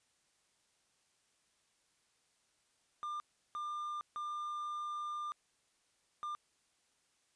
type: tone bursts at uneven times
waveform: triangle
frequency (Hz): 1199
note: D6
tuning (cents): +36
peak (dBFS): -36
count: 4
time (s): 3.03-3.2 / 3.55-4.01 / 4.16-5.32 / 6.23-6.35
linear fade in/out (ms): 0
effects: white hiss -75 dBFS RMS until 7.35 s + resampled to 22050 Hz